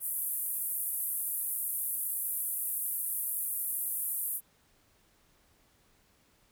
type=band-pass noise; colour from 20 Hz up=pink; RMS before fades=-34 dBFS; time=0-4.41 s; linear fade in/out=50 ms; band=10000 to 15000 Hz; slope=48 dB/octave; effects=pink hiss -67 dBFS RMS until 6.51 s